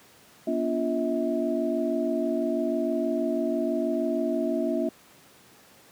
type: tone cluster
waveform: sine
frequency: 239.6 / 285.8 / 346.7 / 644 Hz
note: A#3 / D4 / F4 / E5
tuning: +48 / -47 / -13 / -41 cents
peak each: -29 dBFS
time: 0.47-4.89 s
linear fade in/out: 5 ms
effects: pink hiss -54 dBFS RMS until 5.91 s + high-pass 150 Hz 12 dB/octave